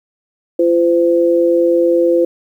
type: tone pair together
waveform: sine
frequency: 342 / 512.4 Hz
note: F4 / C5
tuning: -36 / -36 cents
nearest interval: perfect fifth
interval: 700 cents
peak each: -12 dBFS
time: 0.59-2.25 s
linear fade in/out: 5 ms
effects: 8-bit